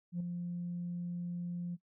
sine tone with ADSR envelope, 174.7 Hz, F3, 1 cent sharp, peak -29 dBFS, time 0.12-1.77 s, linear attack 83 ms, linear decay 5 ms, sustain -6 dB, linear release 32 ms, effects noise-tail reverb RT60 0.1 s tail -22 dB re dry + tanh soft clip ceiling -31 dBFS

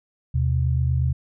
sine tone pair together, 79 / 127.49 Hz, D#2 / C3, +27 / -45 cents, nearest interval minor sixth, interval 828 cents, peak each -21 dBFS, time 0.34-1.13 s, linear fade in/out 10 ms, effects none

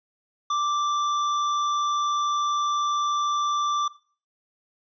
sine tone with hard clipping, 1174.7 Hz, D6, in tune, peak -24 dBFS, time 0.5-3.88 s, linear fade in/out 5 ms, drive 11 dB, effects noise-tail reverb RT60 0.4 s tail -17 dB re dry + resampled to 16000 Hz

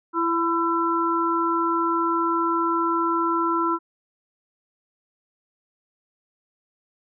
harmonic tone, 335 Hz, E4, 28 cents sharp, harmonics 1 / 3 / 4, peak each -24 / -24 / -24 dBFS, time 0.13-3.79 s, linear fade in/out 50 ms, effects none

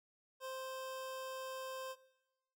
25% pulse tone, 523.3 Hz, C5, in tune, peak -39 dBFS, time 0.4-1.96 s, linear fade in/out 50 ms, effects noise-tail reverb RT60 1.0 s tail -19 dB re dry

